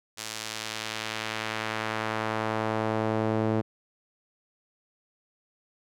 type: tone with band-pass filter sweep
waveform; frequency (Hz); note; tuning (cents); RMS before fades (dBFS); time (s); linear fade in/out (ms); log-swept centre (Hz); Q
sawtooth; 110; A2; 0; -30; 0.17-3.62; 20; 6600 to 390; 0.79
effects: none